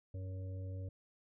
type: harmonic tone with a mistuned harmonic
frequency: 93.2 Hz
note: F#2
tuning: 13 cents sharp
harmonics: 1 / 3 / 5 / 6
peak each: -40 / -55 / -57 / -56 dBFS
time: 0.14-0.89 s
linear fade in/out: 5 ms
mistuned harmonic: 1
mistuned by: +35 cents
effects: none